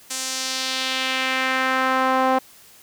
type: tone with band-pass filter sweep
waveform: sawtooth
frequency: 261 Hz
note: C4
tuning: 4 cents flat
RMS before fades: -22 dBFS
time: 0.1-2.39 s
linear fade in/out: 10 ms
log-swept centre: 7600 to 810 Hz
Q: 1.5
effects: white hiss -49 dBFS RMS until 2.82 s